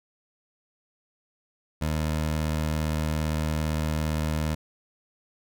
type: tone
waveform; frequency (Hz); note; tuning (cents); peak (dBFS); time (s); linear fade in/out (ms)
20% pulse; 77.6; D#2; -4; -20; 1.81-4.55; 10
effects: none